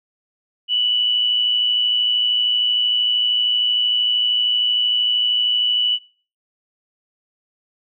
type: tone with amplitude modulation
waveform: sine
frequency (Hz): 2960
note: F#7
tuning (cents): 0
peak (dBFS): -13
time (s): 0.68-5.99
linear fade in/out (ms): 50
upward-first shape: sine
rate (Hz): 113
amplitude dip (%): 45
effects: noise-tail reverb RT60 0.4 s tail -21 dB re dry